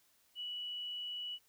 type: tone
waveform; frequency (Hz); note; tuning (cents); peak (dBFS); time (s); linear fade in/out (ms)
sine; 2945; F#7; -9; -39; 0.35-1.39; 50
effects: white hiss -71 dBFS RMS until 1.48 s